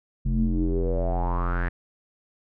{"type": "tone with low-pass filter sweep", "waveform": "square", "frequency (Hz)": 43.65, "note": "F1", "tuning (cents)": 0, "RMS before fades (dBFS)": -24, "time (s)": [0.25, 1.69], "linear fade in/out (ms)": 10, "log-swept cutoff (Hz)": [170, 1800], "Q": 7.3, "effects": []}